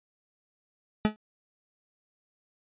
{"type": "tone with exponential decay", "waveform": "40% pulse", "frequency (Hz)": 213.6, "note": "G#3", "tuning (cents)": 49, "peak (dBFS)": -16, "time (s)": [1.05, 1.16], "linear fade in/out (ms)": 0, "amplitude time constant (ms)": 23, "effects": ["resampled to 8000 Hz"]}